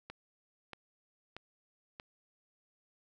click train, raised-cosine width 0.3 ms, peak -28 dBFS, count 4, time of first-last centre 0.1-1.999 s, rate 1.58 Hz, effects none

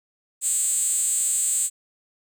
5% pulse tone with high-pass filter, 277.2 Hz, C#4, in tune, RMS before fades -23 dBFS, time 0.41-1.7 s, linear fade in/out 50 ms, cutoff 7900 Hz, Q 7.1, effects none

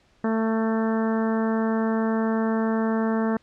harmonic tone, 222.7 Hz, A3, 21 cents sharp, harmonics 1 / 2 / 3 / 4 / 5 / 6 / 7 / 8, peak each -22 / -28 / -32 / -34 / -36 / -38 / -39 / -40 dBFS, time 0.24-3.37 s, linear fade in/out 2 ms, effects pink hiss -61 dBFS RMS until 3.42 s + low-pass 5000 Hz 12 dB/octave

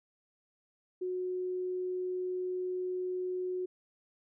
sine tone, 365.9 Hz, F#4, 19 cents flat, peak -32 dBFS, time 1.01-3.66 s, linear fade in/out 10 ms, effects none

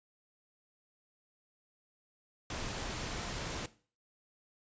pink noise, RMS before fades -39 dBFS, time 2.5-3.66 s, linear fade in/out 2 ms, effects noise-tail reverb RT60 0.4 s tail -17 dB re dry + resampled to 16000 Hz

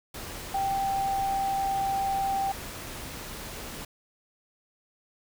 sine tone in noise, 783 Hz, G5, 2 cents flat, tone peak -25 dBFS, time 0.54-2.52 s, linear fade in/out 5 ms, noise pink, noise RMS -39 dBFS, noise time 0.14-3.85 s, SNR +11 dB, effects none

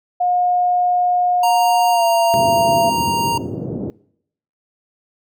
sine tone with pitch glide, 717 to 679.5 Hz, F5 to F5, +45 to -48 cents, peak -14 dBFS, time 0.2-2.9 s, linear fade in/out 10 ms, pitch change -93 cents, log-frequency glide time 1.91-2.04 s
square tone, 932.3 Hz, A#5, in tune, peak -17 dBFS, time 1.43-3.38 s, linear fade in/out 5 ms
pink band-pass noise, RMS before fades -25 dBFS, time 2.34-3.9 s, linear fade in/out 0 ms, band 110 to 470 Hz, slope 24 dB/octave
effects noise-tail reverb RT60 0.7 s tail -23 dB re dry

